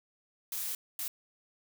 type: noise bursts at uneven times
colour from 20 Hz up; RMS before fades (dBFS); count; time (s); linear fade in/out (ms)
blue; -36; 2; 0.52-0.75 / 0.99-1.08; 2
effects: none